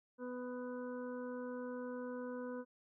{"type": "harmonic tone", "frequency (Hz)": 248.7, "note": "B3", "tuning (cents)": 12, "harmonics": [1, 2, 4, 5, 6], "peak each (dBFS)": [-44, -44, -53, -59, -55], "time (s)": [0.18, 2.65], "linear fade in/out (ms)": 50, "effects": []}